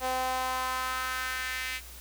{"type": "tone with high-pass filter sweep", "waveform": "sawtooth", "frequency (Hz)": 257.2, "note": "C4", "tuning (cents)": -30, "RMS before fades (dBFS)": -32, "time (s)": [0, 1.81], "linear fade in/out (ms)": 50, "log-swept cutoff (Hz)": [650, 2200], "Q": 2.6, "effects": ["added 60 Hz sine -47 dBFS peak until 2 s", "white hiss -48 dBFS RMS until 2 s"]}